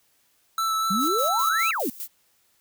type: tone with vibrato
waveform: square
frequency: 1318.5 Hz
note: E6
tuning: in tune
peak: -23 dBFS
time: 0.58-1.71 s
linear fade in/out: 2 ms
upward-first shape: sine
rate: 4.1 Hz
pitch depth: 14 cents each way
type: exponential two-way sweep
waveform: sine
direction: up then down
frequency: 179.3 to 2794 to 209.3 Hz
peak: -24 dBFS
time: 0.9-1.9 s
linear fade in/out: 10 ms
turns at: 1.7 s
type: noise with tremolo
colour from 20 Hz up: violet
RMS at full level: -32 dBFS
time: 0.98-2.08 s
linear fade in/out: 50 ms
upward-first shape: square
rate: 4.9 Hz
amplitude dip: 75%
effects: white hiss -65 dBFS RMS until 2.6 s